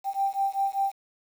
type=beating tone pair; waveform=sine; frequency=784 / 789.1 Hz; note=G5 / G5; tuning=0 / +11 cents; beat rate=5.1 Hz; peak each=-27 dBFS; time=0.04-0.94 s; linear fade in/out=50 ms; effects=8-bit